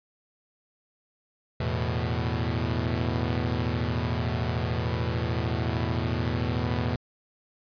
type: chord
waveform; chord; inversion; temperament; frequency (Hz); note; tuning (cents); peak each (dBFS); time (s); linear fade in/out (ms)
sawtooth; E suspended fourth; none; equal; 82.41 / 110 / 123.47; E2 / A2 / B2; 0 / 0 / 0; -26; 1.6-6.96; 5
effects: resampled to 11025 Hz